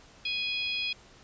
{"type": "harmonic tone", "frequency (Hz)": 830.6, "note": "G#5", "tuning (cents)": 0, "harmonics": [3, 4, 5, 6], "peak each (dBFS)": [-32, -33, -40, -39], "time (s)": [0.25, 0.93], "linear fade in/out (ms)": 5, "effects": ["pink hiss -55 dBFS RMS until 1.23 s", "resampled to 16000 Hz"]}